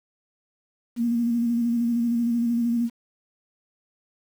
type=tone with vibrato; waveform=sine; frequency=235.4 Hz; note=A#3; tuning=17 cents sharp; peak=-20 dBFS; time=0.96-2.9 s; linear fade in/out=50 ms; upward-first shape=square; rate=13 Hz; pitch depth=27 cents each way; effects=8-bit